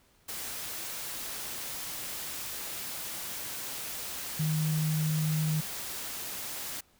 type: tone in noise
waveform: sine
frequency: 155.56 Hz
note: D#3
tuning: in tune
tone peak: -26 dBFS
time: 4.39-5.61 s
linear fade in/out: 10 ms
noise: white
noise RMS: -38 dBFS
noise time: 0.28-6.81 s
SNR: +9 dB
effects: pink hiss -65 dBFS RMS until 6.99 s